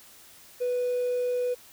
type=tone with hard clipping; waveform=triangle; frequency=493.9 Hz; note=B4; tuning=in tune; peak=-25 dBFS; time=0.6-1.55 s; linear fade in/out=20 ms; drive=4 dB; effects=white hiss -52 dBFS RMS until 1.72 s